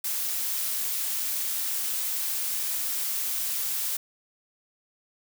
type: noise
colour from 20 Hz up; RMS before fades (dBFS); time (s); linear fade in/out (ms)
blue; -29; 0.04-3.97; 5
effects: none